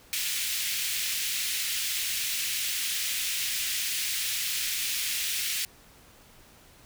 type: high-pass noise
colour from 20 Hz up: pink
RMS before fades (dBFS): -30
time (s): 0.13-5.65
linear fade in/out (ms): 0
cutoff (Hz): 2200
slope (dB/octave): 24
effects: pink hiss -55 dBFS RMS until 6.85 s